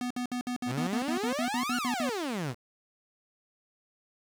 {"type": "tone bursts", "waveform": "square", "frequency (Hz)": 246.9, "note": "B3", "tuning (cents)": 0, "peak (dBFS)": -30, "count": 14, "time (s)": [0.01, 2.094], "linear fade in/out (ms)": 2, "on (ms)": 95, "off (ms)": 58}
{"type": "exponential two-way sweep", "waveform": "sawtooth", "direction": "up then down", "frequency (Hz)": [110, 1480, 110], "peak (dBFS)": -27, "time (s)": [0.66, 2.55], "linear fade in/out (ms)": 50, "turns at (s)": 1.76}
{"effects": ["low-pass 10000 Hz 12 dB/octave", "8-bit"]}